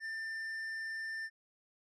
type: tone with tanh clipping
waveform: sine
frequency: 1789 Hz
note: A6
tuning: 28 cents sharp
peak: -39 dBFS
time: 0-1.3 s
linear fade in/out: 50 ms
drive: 7 dB
effects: none